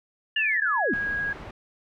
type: tone with pitch glide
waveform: sine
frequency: 1744 to 1648 Hz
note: A6 to G#6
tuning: -16 to -14 cents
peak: -25 dBFS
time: 0.36-1.33 s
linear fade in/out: 5 ms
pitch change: -98 cents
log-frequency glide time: 0.51-0.95 s
type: linear sweep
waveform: sine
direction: down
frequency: 2884 to 182.8 Hz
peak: -23 dBFS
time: 0.36-0.94 s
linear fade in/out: 5 ms
type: low-pass noise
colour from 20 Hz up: pink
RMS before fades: -40 dBFS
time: 0.93-1.51 s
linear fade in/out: 5 ms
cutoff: 2100 Hz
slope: 12 dB/octave
effects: none